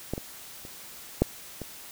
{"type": "clicks", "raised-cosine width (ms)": 2, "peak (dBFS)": [-15, -20, -30, -6, -22], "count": 5, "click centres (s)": [0.136, 0.179, 0.651, 1.22, 1.617], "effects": ["white hiss -45 dBFS RMS until 1.91 s"]}